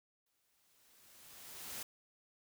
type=noise with exponential growth; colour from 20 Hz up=white; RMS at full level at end=-43 dBFS; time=0.26-1.83 s; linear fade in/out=5 ms; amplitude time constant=340 ms; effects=none